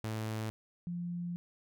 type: tone pair in turn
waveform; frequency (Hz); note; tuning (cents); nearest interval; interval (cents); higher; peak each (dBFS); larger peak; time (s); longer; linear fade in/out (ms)
sawtooth / sine; 109.7 / 174.14; A2 / F3; -5 / -5; minor sixth; 800; second; -31 / -35; first; 0.04-0.5 / 0.87-1.36; second; 0
effects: none